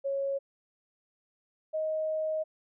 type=tone pair in turn; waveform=sine; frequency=551 / 626.9 Hz; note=C#5 / D#5; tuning=-11 / +13 cents; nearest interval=major second; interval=224 cents; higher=second; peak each=-28 dBFS; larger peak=neither; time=0.04-0.39 / 1.73-2.44 s; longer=second; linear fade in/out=20 ms; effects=none